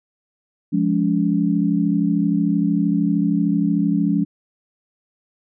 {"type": "chord", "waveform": "sine", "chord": "Db major", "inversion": "first", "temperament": "equal with one note detuned", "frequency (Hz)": [174.61, 207.7, 284.5], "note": ["F3", "Ab3", "Db4"], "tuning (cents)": [0, 0, 45], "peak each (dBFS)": -20, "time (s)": [0.72, 4.25], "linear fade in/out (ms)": 20, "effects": []}